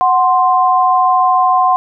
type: tone pair together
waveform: sine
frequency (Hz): 740 / 1046.5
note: F#5 / C6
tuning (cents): 0 / 0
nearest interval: tritone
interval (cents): 600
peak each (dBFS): -11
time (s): 0.01-1.76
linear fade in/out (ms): 0
effects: none